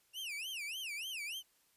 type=tone with vibrato; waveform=40% pulse; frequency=2679 Hz; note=E7; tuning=27 cents sharp; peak=-39 dBFS; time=0.13-1.43 s; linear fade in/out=50 ms; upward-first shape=sine; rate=3.4 Hz; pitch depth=290 cents each way; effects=white hiss -72 dBFS RMS until 1.76 s + resampled to 32000 Hz